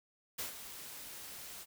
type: noise with ADSR envelope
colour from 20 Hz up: white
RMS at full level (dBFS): -38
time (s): 0.38-1.66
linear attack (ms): 15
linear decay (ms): 120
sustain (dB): -10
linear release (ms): 42
effects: none